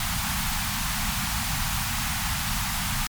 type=band-stop noise; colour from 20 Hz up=pink; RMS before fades=-27 dBFS; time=0-3.07 s; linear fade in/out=2 ms; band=230 to 750 Hz; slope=48 dB/octave; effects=MP3 96 kbps